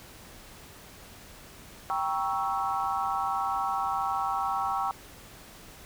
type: chord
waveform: sine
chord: G diminished seventh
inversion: none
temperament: equal with one note detuned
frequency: 784 / 945.9 / 1108.7 / 1318.5 Hz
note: G5 / Bb5 / Db6 / Fb6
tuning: 0 / +25 / 0 / 0 cents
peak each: -30 / -34 / -32 / -33 dBFS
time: 1.9-4.91 s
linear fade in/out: 0 ms
effects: pink hiss -49 dBFS RMS until 5.85 s